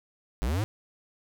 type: linear sweep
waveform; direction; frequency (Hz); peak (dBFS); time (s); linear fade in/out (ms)
square; up; 48.18 to 114.5; -26; 0.42-0.64; 0
effects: none